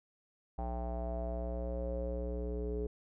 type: tone with low-pass filter sweep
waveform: square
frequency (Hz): 60.3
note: B1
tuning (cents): -41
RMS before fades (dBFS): -37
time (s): 0.58-2.87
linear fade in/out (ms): 5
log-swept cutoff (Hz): 780 to 430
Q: 7.5
effects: none